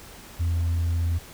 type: tone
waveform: sine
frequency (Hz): 84.5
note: E2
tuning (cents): +43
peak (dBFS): -19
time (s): 0.39-1.19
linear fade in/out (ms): 20
effects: tanh soft clip ceiling -20 dBFS + pink hiss -45 dBFS RMS until 1.33 s